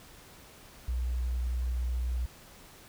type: tone with vibrato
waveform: sine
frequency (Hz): 61.4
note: B1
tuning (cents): -9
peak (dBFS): -28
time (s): 0.88-2.26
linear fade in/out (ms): 5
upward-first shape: triangle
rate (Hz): 11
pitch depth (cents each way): 11
effects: pink hiss -53 dBFS RMS until 2.88 s